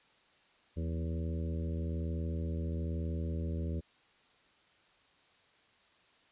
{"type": "harmonic tone with a mistuned harmonic", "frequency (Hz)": 81.1, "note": "E2", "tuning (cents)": -28, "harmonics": [1, 2, 3, 4, 5, 6, 7], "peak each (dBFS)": [-34, -40, -44, -46, -48, -50, -51], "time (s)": [0.76, 3.81], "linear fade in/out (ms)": 20, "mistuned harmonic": 2, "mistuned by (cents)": 64, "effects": ["white hiss -66 dBFS RMS until 6.31 s", "resampled to 8000 Hz"]}